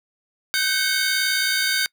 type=tone cluster; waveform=40% pulse; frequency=1513 / 1572 / 2202 / 3706 / 4672 Hz; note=F#6 / G6 / C#7 / A#7 / D8; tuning=+38 / +4 / -12 / -11 / -10 cents; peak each=-25 dBFS; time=0.54-1.86 s; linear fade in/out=0 ms; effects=noise-tail reverb RT60 0.1 s tail -26 dB re dry